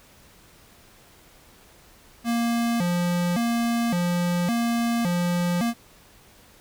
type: tone with vibrato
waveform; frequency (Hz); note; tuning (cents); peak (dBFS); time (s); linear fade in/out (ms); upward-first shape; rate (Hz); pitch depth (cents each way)
square; 202.6; G#3; -43; -22; 2.24-5.74; 50; square; 0.89; 250
effects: pink hiss -53 dBFS RMS until 6.6 s